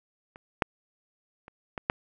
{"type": "clicks", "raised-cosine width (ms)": 0.5, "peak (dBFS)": [-30, -7, -30, -18, -8], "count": 5, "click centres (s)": [0.359, 0.622, 1.481, 1.778, 1.899], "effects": []}